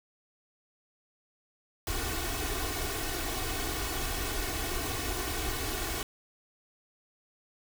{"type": "noise with comb filter", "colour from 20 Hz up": "pink", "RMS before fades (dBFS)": -33, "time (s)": [1.87, 6.03], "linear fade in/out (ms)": 2, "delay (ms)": 2.7, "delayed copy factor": 0.85, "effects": []}